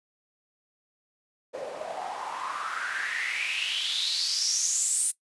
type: noise with band-pass filter sweep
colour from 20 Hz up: white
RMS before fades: -30 dBFS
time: 1.53-5.12 s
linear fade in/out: 20 ms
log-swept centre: 500 to 9300 Hz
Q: 6.5
effects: noise-tail reverb RT60 0.1 s tail -18 dB re dry + resampled to 24000 Hz